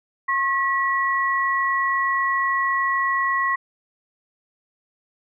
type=tone pair together; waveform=sine; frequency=1083 / 1931.1 Hz; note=C#6 / B6; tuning=-41 / -39 cents; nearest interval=minor seventh; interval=1002 cents; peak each=-21 / -22 dBFS; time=0.28-3.56 s; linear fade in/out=10 ms; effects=none